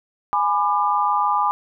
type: chord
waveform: sine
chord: G# diminished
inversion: none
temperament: just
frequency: 830.6 / 996.7 / 1196.1 Hz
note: G#5 / B5 / D6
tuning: 0 / +16 / +31 cents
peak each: -21 dBFS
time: 0.33-1.51 s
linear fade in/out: 0 ms
effects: none